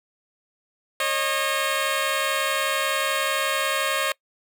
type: tone pair together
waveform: 10% pulse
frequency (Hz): 544 / 615.3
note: C#5 / D#5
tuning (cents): -33 / -19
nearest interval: major second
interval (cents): 214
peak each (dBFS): -16 / -17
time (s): 1-4.12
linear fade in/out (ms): 2
effects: noise-tail reverb RT60 0.1 s tail -23 dB re dry